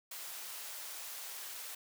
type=high-pass noise; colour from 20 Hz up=white; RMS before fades=-45 dBFS; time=0.11-1.75 s; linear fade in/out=5 ms; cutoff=580 Hz; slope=12 dB/octave; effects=none